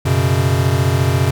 square chord, F# suspended fourth, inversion none, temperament equal with one note detuned, 92.5 / 123.47 / 137.95 Hz, F#2 / B2 / C#3, 0 / 0 / -8 cents, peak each -18 dBFS, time 0.05-1.31 s, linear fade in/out 10 ms, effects none

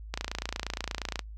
click train, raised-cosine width 0.2 ms, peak -14 dBFS, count 31, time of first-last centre 0.14-1.193 s, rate 28.5 Hz, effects noise-tail reverb RT60 0.1 s tail -25 dB re dry + added 53 Hz sine -40 dBFS peak until 1.37 s

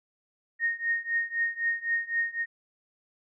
sine tone with tremolo, 1854 Hz, A#6, 10 cents flat, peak -22 dBFS, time 0.59-2.46 s, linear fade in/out 50 ms, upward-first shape triangle, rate 3.9 Hz, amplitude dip 95%, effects none

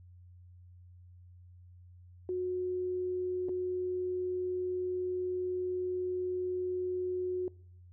sine tone with dropouts, 365 Hz, F#4, 24 cents flat, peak -31 dBFS, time 2.29-7.48 s, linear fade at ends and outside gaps 1 ms, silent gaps 3.486-3.492 s, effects noise-tail reverb RT60 0.7 s tail -24 dB re dry + added 89 Hz sine -52 dBFS peak until 7.92 s

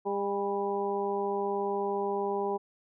harmonic tone with a mistuned harmonic, 200.8 Hz, G3, 42 cents sharp, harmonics 1 / 2 / 3 / 4 / 5, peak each -39 / -30 / -40 / -34 / -37 dBFS, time 0.05-2.58 s, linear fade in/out 20 ms, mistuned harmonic 5, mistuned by -37 cents, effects none

